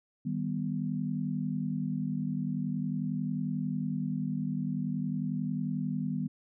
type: chord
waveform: sine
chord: Eb augmented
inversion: none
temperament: equal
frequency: 155.56 / 196 / 246.9 Hz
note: Eb3 / G3 / B3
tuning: 0 / 0 / 0 cents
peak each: -34 dBFS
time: 0.25-6.28 s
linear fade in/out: 10 ms
effects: none